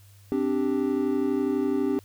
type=chord; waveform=triangle; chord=C suspended second; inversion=none; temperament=equal; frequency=261.6 / 293.7 / 392 Hz; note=C4 / D4 / G4; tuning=0 / 0 / 0 cents; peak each=-25 dBFS; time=0.32-1.99 s; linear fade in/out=0 ms; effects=added 99 Hz sine -50 dBFS peak until 2.04 s + white hiss -59 dBFS RMS until 2.04 s

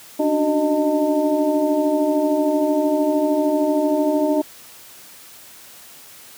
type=tone cluster; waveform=sine; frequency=285.8 / 298.9 / 372.8 / 618 / 896 Hz; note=D4 / D4 / F#4 / D#5 / A5; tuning=-47 / +31 / +13 / -12 / +31 cents; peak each=-26 / -19 / -26 / -20 / -28 dBFS; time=0.19-4.42 s; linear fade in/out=10 ms; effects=white hiss -43 dBFS RMS until 6.37 s + high-pass 80 Hz 12 dB/octave

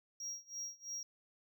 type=tone with tremolo; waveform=triangle; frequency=5640 Hz; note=F8; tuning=16 cents sharp; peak=-38 dBFS; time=0.2-1.03 s; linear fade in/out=2 ms; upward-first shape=sine; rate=3 Hz; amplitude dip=95%; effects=none

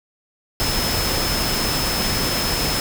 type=tone in noise; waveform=sine; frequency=5200 Hz; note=E8; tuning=24 cents flat; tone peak=-25 dBFS; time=0.6-2.8 s; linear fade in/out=0 ms; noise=pink; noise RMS=-22 dBFS; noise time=0.6-2.8 s; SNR=-6 dB; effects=none

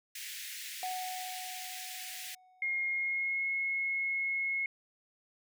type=high-pass noise; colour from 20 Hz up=pink; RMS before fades=-43 dBFS; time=0.15-2.35 s; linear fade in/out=5 ms; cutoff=1800 Hz; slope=48 dB/octave
type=tone with exponential decay; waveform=triangle; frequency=740 Hz; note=F#5; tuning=in tune; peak=-32 dBFS; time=0.83-3.36 s; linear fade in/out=1 ms; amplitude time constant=550 ms
type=tone with pitch glide; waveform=sine; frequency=2140 to 2172 Hz; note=C7 to C#7; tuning=+38 to -36 cents; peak=-30 dBFS; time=2.62-4.66 s; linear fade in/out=2 ms; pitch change=+26 cents; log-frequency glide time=2.88-3.48 s
effects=none

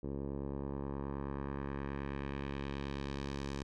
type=tone with low-pass filter sweep; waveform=10% pulse; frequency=69.4 Hz; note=C#2; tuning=3 cents sharp; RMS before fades=-40 dBFS; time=0.03-3.63 s; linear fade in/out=5 ms; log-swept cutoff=490 to 6300 Hz; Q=1.2; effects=none

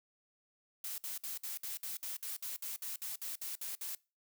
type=noise bursts; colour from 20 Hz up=blue; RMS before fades=-41 dBFS; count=16; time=0.84-3.95 s; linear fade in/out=2 ms; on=140 ms; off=58 ms; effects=noise-tail reverb RT60 0.3 s tail -23 dB re dry

